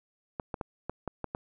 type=clicks; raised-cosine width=1 ms; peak=-19 dBFS; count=7; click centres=0.398 / 0.542 / 0.612 / 0.896 / 1.077 / 1.243 / 1.349 s; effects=none